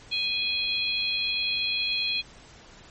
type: harmonic tone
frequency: 830.6 Hz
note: G#5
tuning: in tune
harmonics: 3 / 4 / 5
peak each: -29 / -29 / -29 dBFS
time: 0.11-2.22 s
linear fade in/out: 20 ms
effects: pink hiss -50 dBFS RMS until 2.9 s + MP3 32 kbps